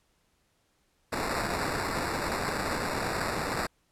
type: noise with sample-and-hold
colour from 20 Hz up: blue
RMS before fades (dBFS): -31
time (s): 1.12-3.67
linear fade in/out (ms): 10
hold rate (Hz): 3150
effects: pink hiss -71 dBFS RMS until 3.91 s + low-pass 12000 Hz 12 dB/octave